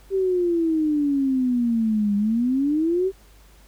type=exponential two-way sweep; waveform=sine; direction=down then up; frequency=392 to 201.1 to 392 Hz; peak=-18 dBFS; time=0.1-3.12 s; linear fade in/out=50 ms; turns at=2.16 s; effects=added 50 Hz sine -49 dBFS peak until 3.67 s + pink hiss -55 dBFS RMS until 3.67 s